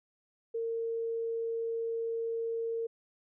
sine tone, 457.7 Hz, A#4, 32 cents flat, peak -31 dBFS, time 0.54-2.87 s, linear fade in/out 10 ms, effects none

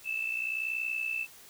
sine tone with amplitude modulation, 2637 Hz, E7, in tune, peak -27 dBFS, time 0.04-1.27 s, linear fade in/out 50 ms, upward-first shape sine, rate 60.8 Hz, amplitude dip 70%, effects white hiss -53 dBFS RMS until 1.49 s

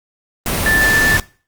sine tone in noise, 1760 Hz, A6, in tune, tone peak -11 dBFS, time 0.66-1.17 s, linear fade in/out 2 ms, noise pink, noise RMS -18 dBFS, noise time 0.46-1.2 s, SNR +4 dB, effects noise-tail reverb RT60 0.4 s tail -21 dB re dry + Opus 32 kbps

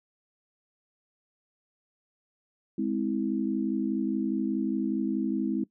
sine chord, Ab augmented, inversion none, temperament just, 207.7 / 259.6 / 324.5 Hz, Ab3 / C4 / E4, 0 / -13 / -27 cents, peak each -30 dBFS, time 2.78-5.64 s, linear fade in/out 5 ms, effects noise-tail reverb RT60 0.1 s tail -19 dB re dry

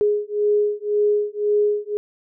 sine beating tone pair, 415.3 / 417.2 Hz, G#4 / G#4, 0 / +8 cents, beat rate 1.9 Hz, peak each -20 dBFS, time 0.01-1.97 s, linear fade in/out 0 ms, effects none

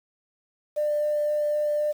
sine tone with vibrato, 596 Hz, D5, 25 cents sharp, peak -21 dBFS, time 0.76-1.93 s, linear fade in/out 20 ms, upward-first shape sine, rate 3.9 Hz, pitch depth 9 cents each way, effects tanh soft clip ceiling -17 dBFS + 8-bit

